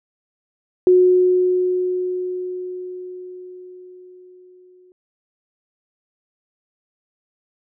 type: tone with exponential decay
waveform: sine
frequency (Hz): 364.6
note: F#4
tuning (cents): -25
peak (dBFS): -8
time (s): 0.87-4.92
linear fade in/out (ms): 1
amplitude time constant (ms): 880
effects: none